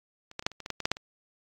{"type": "clicks", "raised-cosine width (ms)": 0.2, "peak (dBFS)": [-29, -16, -29, -7, -29, -24, -19, -14, -18, -8, -7, -24], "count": 12, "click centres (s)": [0.314, 0.394, 0.425, 0.465, 0.517, 0.603, 0.661, 0.703, 0.803, 0.855, 0.916, 0.969], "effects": ["AAC 48 kbps"]}